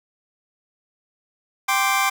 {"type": "chord", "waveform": "25% pulse", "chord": "G suspended fourth", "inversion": "none", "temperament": "just", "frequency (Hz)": [784, 1045.3, 1176], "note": ["G5", "C6", "D6"], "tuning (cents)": [0, -2, 2], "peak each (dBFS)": -19, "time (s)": [1.68, 2.1], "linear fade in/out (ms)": 10, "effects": []}